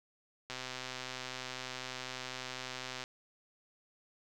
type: click train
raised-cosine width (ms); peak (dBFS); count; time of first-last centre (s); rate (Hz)
0.2; -23; 326; 0.5-3.039; 128
effects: none